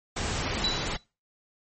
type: noise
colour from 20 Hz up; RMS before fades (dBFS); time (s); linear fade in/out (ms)
pink; -30; 0.16-0.97; 10
type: tone with exponential decay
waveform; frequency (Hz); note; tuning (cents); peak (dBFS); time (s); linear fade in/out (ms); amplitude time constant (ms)
sine; 3951; B7; 0; -22; 0.64-1.04; 2; 85
effects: noise-tail reverb RT60 0.3 s tail -24 dB re dry + MP3 32 kbps